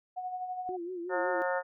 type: tone with tremolo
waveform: sine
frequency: 734 Hz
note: F#5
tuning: 14 cents flat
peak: -32 dBFS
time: 0.16-0.77 s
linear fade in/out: 20 ms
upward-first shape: sine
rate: 12 Hz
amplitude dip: 50%
type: tone with vibrato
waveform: sine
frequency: 354.9 Hz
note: F4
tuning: 28 cents sharp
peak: -35 dBFS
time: 0.69-1.42 s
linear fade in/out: 0 ms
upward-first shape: sine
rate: 5.4 Hz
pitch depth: 84 cents each way
type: harmonic tone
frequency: 180 Hz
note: F#3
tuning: 47 cents flat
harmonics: 3 / 4 / 5 / 6 / 7 / 8 / 9 / 10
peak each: -31 / -37 / -35 / -45 / -41 / -37 / -48 / -39 dBFS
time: 1.09-1.63 s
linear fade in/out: 50 ms
effects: none